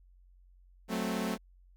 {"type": "chord", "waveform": "sawtooth", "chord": "F# diminished", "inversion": "none", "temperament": "equal", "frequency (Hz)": [185, 220, 261.6], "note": ["F#3", "A3", "C4"], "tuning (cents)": [0, 0, 0], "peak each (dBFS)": [-32, -30, -34], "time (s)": [0.88, 1.38], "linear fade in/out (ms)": 50, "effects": ["added 45 Hz sine -57 dBFS peak until 1.76 s"]}